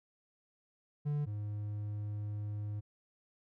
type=tone pair in turn; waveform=triangle; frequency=146.83 / 104.28 Hz; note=D3 / G#2; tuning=0 / +8 cents; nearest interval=tritone; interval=592 cents; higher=first; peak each=-29 / -34 dBFS; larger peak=first; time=1.05-1.26 / 1.26-2.81 s; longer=second; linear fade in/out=20 ms; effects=none